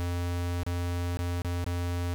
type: tone with dropouts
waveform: square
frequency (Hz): 87.6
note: F2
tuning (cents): +6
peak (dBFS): -29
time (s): 0-2.14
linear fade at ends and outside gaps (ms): 0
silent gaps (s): 0.633-0.665 / 1.171-1.19 / 1.419-1.447 / 1.643-1.664
effects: none